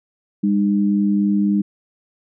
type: tone pair together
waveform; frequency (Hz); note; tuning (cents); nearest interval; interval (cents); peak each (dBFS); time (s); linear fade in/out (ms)
sine; 201.5 / 305.2; G3 / D#4; +48 / -33; perfect fifth; 719; -15 / -21; 0.43-1.62; 10
effects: none